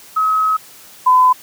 sine tone pair in turn, 1278 / 1011.9 Hz, D#6 / B5, +46 / +42 cents, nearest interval major third, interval 404 cents, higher first, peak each -12 / -7 dBFS, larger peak second, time 0.16-0.57 / 1.06-1.33 s, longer first, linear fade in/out 10 ms, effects white hiss -41 dBFS RMS until 1.42 s + high-pass 80 Hz 12 dB/octave

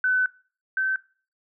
sine tone pair in turn, 1509 / 1540.7 Hz, F#6 / G6, +34 / -30 cents, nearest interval unison, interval 36 cents, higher second, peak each -19 / -21 dBFS, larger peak first, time 0.04-0.26 / 0.77-0.96 s, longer first, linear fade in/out 2 ms, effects noise-tail reverb RT60 0.4 s tail -20 dB re dry

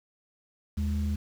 sine tone pair together, 78.02 / 208.3 Hz, D#2 / G#3, +5 / +5 cents, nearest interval octave + perfect fourth, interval 1700 cents, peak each -26 / -31 dBFS, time 0.77-1.16 s, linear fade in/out 10 ms, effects tanh soft clip ceiling -20 dBFS + 8-bit

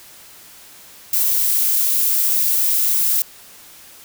violet noise, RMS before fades -17 dBFS, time 1.13-3.22 s, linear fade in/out 2 ms, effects white hiss -43 dBFS RMS until 4.04 s

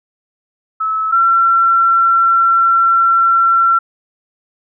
sine tone pair in turn, 1300 / 1355.8 Hz, E6 / E6, -24 / +48 cents, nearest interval minor second, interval 72 cents, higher second, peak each -14 / -8 dBFS, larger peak second, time 0.8-1.12 / 1.12-3.79 s, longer second, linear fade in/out 10 ms, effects none

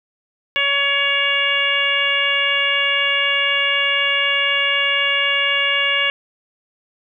harmonic tone, 562 Hz, C#5, 24 cents sharp, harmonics 1 / 2 / 3 / 4 / 5 / 6, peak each -28 / -27 / -22 / -20 / -19 / -28 dBFS, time 0.56-6.1 s, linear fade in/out 0 ms, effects none

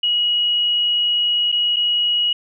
sine tone with dropouts, 2905 Hz, F#7, 32 cents flat, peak -15 dBFS, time 0.03-2.33 s, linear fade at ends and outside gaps 5 ms, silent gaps 1.518-1.524 / 1.762-1.766 s, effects none

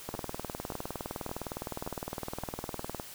two click trains, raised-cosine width 1 ms, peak -24 / -21 dBFS, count 5 / 58, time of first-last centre 0.15-2.436 / 0.09-2.998 s, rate 1.75 / 19.6 Hz, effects white hiss -47 dBFS RMS until 3.14 s

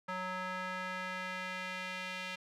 square tone with band-pass filter sweep, 184.6 Hz, F#3, 4 cents flat, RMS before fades -40 dBFS, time 0.08-2.36 s, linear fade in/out 10 ms, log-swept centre 1300 to 2600 Hz, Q 1.6, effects none

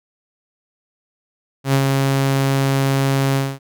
sawtooth tone with ADSR envelope, 136.3 Hz, C#3, 29 cents flat, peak -8 dBFS, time 1.64-3.59 s, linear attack 97 ms, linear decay 70 ms, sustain -3 dB, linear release 230 ms, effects none

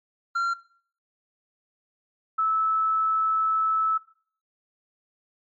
triangle / sine tone pair in turn, 1376 / 1306.3 Hz, F6 / E6, -26 / -16 cents, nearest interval minor second, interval 90 cents, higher first, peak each -20 dBFS, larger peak neither, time 0.35-0.54 / 2.38-3.98 s, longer second, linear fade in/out 10 ms, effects noise-tail reverb RT60 0.5 s tail -19 dB re dry + MP3 32 kbps

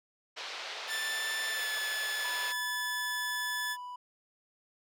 white band-pass noise, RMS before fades -41 dBFS, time 0.36-2.53 s, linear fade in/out 20 ms, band 460 to 4500 Hz, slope 24 dB/octave
sawtooth tone with pitch glide, 1763 to 1728.7 Hz, A6 to A6, +3 to -31 cents, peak -29 dBFS, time 0.87-3.77 s, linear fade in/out 50 ms, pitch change -34 cents, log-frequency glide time 1.51-1.69 s
triangle tone, 987.8 Hz, B5, in tune, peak -38 dBFS, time 2.24-3.96 s, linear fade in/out 5 ms
effects none

